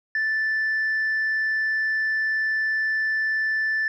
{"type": "tone", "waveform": "sine", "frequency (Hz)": 1759, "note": "A6", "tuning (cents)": -1, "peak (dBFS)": -19, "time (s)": [0.15, 3.88], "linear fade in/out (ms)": 2, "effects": ["tanh soft clip ceiling -19 dBFS"]}